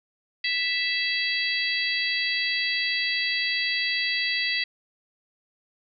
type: harmonic tone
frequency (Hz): 659.3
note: E5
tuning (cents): 0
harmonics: 3 / 4 / 5 / 6 / 7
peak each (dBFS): -27 / -30 / -32 / -32 / -30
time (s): 0.44-4.64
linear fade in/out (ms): 5
effects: none